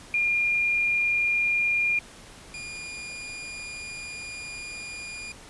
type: tone pair in turn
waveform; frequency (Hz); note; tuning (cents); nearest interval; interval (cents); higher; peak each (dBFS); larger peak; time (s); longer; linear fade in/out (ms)
sine / sawtooth; 2410 / 2423; D7 / D#7; +44 / -47; unison; 9; second; -21 / -32; first; 0.14-1.99 / 2.54-5.32; second; 2
effects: pink hiss -47 dBFS RMS until 5.49 s + resampled to 24000 Hz